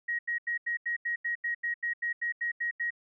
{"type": "tone bursts", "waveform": "sine", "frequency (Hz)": 1891, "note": "A#6", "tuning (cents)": 24, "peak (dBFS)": -28, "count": 15, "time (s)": [0.08, 2.906], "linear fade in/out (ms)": 10, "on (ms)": 110, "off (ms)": 84, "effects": []}